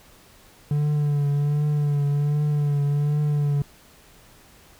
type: tone with vibrato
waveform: triangle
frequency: 146 Hz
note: D3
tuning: 10 cents flat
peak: -17 dBFS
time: 0.71-3.62 s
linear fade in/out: 2 ms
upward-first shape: triangle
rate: 1.3 Hz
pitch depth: 41 cents each way
effects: pink hiss -52 dBFS RMS until 4.79 s

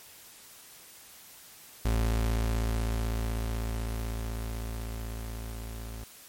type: tone with level ramp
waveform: 35% pulse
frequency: 56 Hz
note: A1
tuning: 31 cents sharp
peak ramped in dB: -22 to -36 dBFS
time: 1.85-6.04 s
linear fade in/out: 5 ms
effects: white hiss -51 dBFS RMS until 6.28 s + MP3 64 kbps

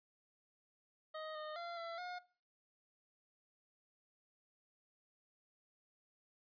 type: tone with pitch steps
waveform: 25% pulse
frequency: 625 / 614 / 687 / 672 / 718 Hz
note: D#5 / D#5 / F5 / E5 / F5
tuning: +8 / -23 / -29 / +33 / +48 cents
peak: -40 dBFS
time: 1.14-2.19 s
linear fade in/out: 10 ms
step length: 210 ms
effects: noise-tail reverb RT60 0.4 s tail -19 dB re dry + resampled to 11025 Hz

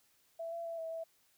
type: tone with pitch steps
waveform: sine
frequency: 663 / 675 / 667 / 651 / 656 Hz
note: E5 / E5 / E5 / E5 / E5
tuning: +10 / +41 / +20 / -22 / -9 cents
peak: -38 dBFS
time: 0.39-1.04 s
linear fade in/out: 10 ms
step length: 130 ms
effects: white hiss -71 dBFS RMS until 1.37 s

